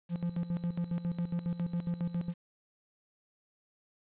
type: tone with tremolo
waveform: triangle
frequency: 172.7 Hz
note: F3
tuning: 19 cents flat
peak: -27 dBFS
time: 0.09-2.34 s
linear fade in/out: 50 ms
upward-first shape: square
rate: 7.3 Hz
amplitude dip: 75%
effects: resampled to 8000 Hz + 10-bit